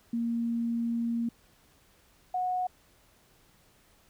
sine tone pair in turn, 233.1 / 732 Hz, A#3 / F#5, 0 / -19 cents, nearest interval octave + minor sixth, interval 1981 cents, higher second, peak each -27 dBFS, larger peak neither, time 0.13-1.29 / 2.34-2.67 s, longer first, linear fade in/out 5 ms, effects pink hiss -63 dBFS RMS until 4.09 s

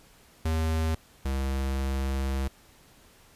square tone pair in turn, 80 / 67.13 Hz, D#2 / C2, +49 / +45 cents, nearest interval minor third, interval 304 cents, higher first, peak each -25 / -27 dBFS, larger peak first, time 0.45-0.95 / 1.25-2.48 s, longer second, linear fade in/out 5 ms, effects pink hiss -57 dBFS RMS until 3.35 s + resampled to 32000 Hz

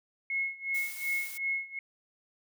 sine tone with tremolo, 2174 Hz, C#7, 34 cents flat, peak -27 dBFS, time 0.3-1.79 s, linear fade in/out 2 ms, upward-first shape sine, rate 2.7 Hz, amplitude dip 90%
blue noise, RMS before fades -42 dBFS, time 0.74-1.38 s, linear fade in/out 10 ms
effects none

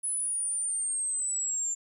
sine exponential sweep, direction down, 10220 to 7250 Hz, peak -26 dBFS, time 0.03-1.75 s, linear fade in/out 20 ms, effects tanh soft clip ceiling -26 dBFS + 11-bit

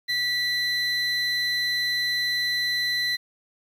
triangle tone pair together, 1957 / 4040 Hz, B6 / B7, -16 / +39 cents, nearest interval octave + minor second, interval 1255 cents, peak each -23 / -23 dBFS, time 0.08-3.17 s, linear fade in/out 20 ms, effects tanh soft clip ceiling -17 dBFS + 9-bit

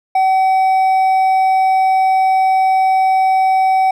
triangle tone with hard clipping, 760 Hz, F#5, 46 cents sharp, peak -11 dBFS, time 0.15-3.91 s, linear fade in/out 5 ms, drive 7 dB, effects none

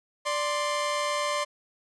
sawtooth tone pair together, 588.2 / 1048 Hz, D5 / C6, +3 / +2 cents, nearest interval minor seventh, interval 999 cents, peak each -25 dBFS, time 0.25-1.45 s, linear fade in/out 20 ms, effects resampled to 22050 Hz + 10-bit

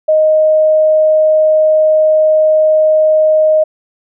sine tone, 622.3 Hz, D#5, in tune, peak -6 dBFS, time 0.08-3.64 s, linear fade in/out 10 ms, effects none

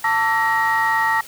sine tone cluster, 893 / 1148 / 1331 / 1888 Hz, A5 / D6 / E6 / A#6, +25 / -40 / +16 / +22 cents, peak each -18 / -25 / -24 / -18 dBFS, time 0.04-1.21 s, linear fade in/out 5 ms, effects tanh soft clip ceiling -10 dBFS + white hiss -40 dBFS RMS until 1.27 s

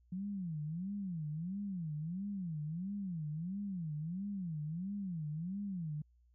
sine tone with vibrato, 174.61 Hz, F3, in tune, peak -37 dBFS, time 0.12-6.02 s, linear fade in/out 5 ms, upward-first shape sine, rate 1.5 Hz, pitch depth 270 cents each way, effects added 60 Hz sine -65 dBFS peak until 6.34 s

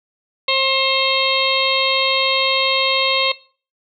harmonic tone, 533 Hz, C5, 32 cents sharp, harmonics 1 / 2 / 4 / 5 / 6 / 7 / 8, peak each -22 / -22 / -22 / -22 / -22 / -22 / -22 dBFS, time 0.48-3.32 s, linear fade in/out 5 ms, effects noise-tail reverb RT60 0.4 s tail -20 dB re dry

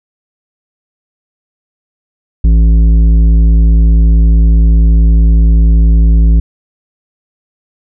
triangle tone with tanh clipping, 55.3 Hz, A1, 9 cents sharp, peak -5 dBFS, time 2.44-6.4 s, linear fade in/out 5 ms, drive 14 dB, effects none

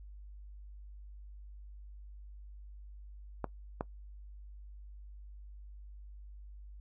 clicks, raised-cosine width 1 ms, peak -20 dBFS, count 2, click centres 3.443 / 3.809 s, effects noise-tail reverb RT60 0.1 s tail -20 dB re dry + added 50 Hz sine -47 dBFS peak until 6.8 s

